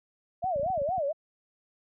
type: tone with vibrato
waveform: sine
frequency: 650 Hz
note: E5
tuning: 24 cents flat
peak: -26 dBFS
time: 0.42-1.13 s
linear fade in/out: 20 ms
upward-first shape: sine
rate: 4.3 Hz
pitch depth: 280 cents each way
type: clicks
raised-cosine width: 5 ms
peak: -30 dBFS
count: 10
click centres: 0.441 / 0.56 / 0.596 / 0.631 / 0.662 / 0.702 / 0.777 / 0.817 / 0.889 / 0.98 s
effects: high-pass 60 Hz 12 dB/octave